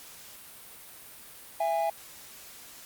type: tone pair together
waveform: triangle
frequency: 666 / 821.2 Hz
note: E5 / G#5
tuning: +18 / -20 cents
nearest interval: major third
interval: 362 cents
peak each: -26 dBFS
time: 1.6-1.9 s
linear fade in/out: 5 ms
effects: white hiss -48 dBFS RMS until 2.85 s + Opus 48 kbps